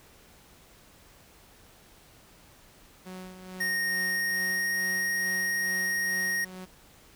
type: tone with tremolo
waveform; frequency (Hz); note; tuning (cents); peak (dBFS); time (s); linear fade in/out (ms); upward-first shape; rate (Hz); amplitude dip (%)
sawtooth; 185; F#3; 0; -35; 3.05-6.66; 20; sine; 2.3; 55
type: tone with pitch glide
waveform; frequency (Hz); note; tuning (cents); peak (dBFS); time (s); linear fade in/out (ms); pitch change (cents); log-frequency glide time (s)
square; 1857 to 1868.8; A#6 to A#6; -7 to +4; -27; 3.6-6.45; 10; +11; 3.99-5
effects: pink hiss -56 dBFS RMS until 7.15 s